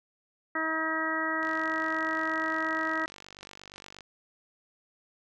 harmonic tone, 319 Hz, D#4, 43 cents sharp, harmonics 1 / 2 / 3 / 4 / 5 / 6, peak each -35 / -37 / -38 / -33 / -35 / -32 dBFS, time 0.55-3.06 s, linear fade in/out 5 ms
click train, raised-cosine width 0.2 ms, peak -28 dBFS, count 126, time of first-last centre 1.43-4.007 s, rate 48.5 Hz
effects none

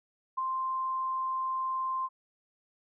sine tone with ADSR envelope, 1046.5 Hz, C6, in tune, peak -26 dBFS, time 0.37-2.09 s, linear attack 15 ms, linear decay 9 ms, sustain -3 dB, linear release 42 ms, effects none

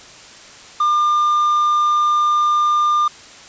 triangle tone, 1200 Hz, D6, 37 cents sharp, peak -11 dBFS, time 0.8-3.08 s, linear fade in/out 5 ms, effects white hiss -40 dBFS RMS until 3.48 s + resampled to 16000 Hz

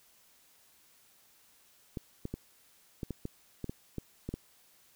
clicks, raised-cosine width 3 ms, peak -23 dBFS, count 11, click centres 1.972 / 2.254 / 2.34 / 3.032 / 3.107 / 3.254 / 3.643 / 3.695 / 3.983 / 4.29 / 4.34 s, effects white hiss -64 dBFS RMS until 4.95 s

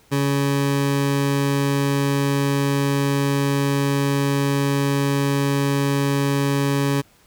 20% pulse tone, 140 Hz, C#3, 18 cents sharp, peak -13 dBFS, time 0.11-7.02 s, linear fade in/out 20 ms, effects pink hiss -55 dBFS RMS until 7.26 s

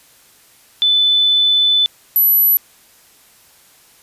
sine tone pair in turn, 3504 / 11819 Hz, A7 / F#9, -8 / -3 cents, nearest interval octave + major sixth, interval 2105 cents, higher second, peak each -10 / -9 dBFS, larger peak second, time 0.82-1.86 / 2.16-2.57 s, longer first, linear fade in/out 0 ms, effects white hiss -49 dBFS RMS until 4.02 s + resampled to 32000 Hz

